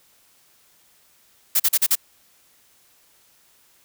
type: noise bursts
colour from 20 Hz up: blue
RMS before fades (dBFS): -17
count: 5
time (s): 1.55-1.955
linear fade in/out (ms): 10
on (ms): 49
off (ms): 40
effects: white hiss -58 dBFS RMS until 3.84 s